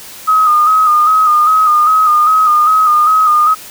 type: tone with vibrato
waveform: sine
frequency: 1244.5 Hz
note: D#6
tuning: in tune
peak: -6 dBFS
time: 0.27-3.55 s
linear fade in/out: 20 ms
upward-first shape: square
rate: 2.5 Hz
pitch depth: 37 cents each way
effects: white hiss -32 dBFS RMS until 3.7 s